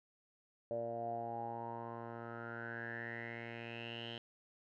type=tone with low-pass filter sweep; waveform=10% pulse; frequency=116.54 Hz; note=A#2; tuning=in tune; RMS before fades=-44 dBFS; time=0.71-4.18 s; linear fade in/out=0 ms; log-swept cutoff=580 to 3200 Hz; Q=9.3; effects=none